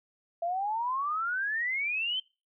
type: exponential sweep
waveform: sine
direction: up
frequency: 666 to 3136 Hz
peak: -28 dBFS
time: 0.42-2.2 s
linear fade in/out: 5 ms
effects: noise-tail reverb RT60 0.3 s tail -24 dB re dry